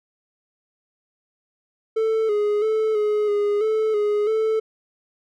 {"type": "tone with pitch steps", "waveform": "triangle", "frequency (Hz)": [443, 416.3, 437.1, 421.2, 411.7, 436.6, 416.6, 439.7], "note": ["A4", "G#4", "A4", "G#4", "G#4", "A4", "G#4", "A4"], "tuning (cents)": [12, 4, -11, 24, -15, -13, 5, -1], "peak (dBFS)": -16, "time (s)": [1.96, 4.6], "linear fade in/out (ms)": 10, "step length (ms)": 330, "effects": []}